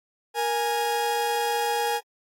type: tone pair together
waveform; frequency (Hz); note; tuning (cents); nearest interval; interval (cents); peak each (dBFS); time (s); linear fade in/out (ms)
40% pulse; 469.4 / 828.2; A#4 / G#5; +12 / -5; minor seventh; 983; -27 / -24; 0.34-2.01; 50
effects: AAC 48 kbps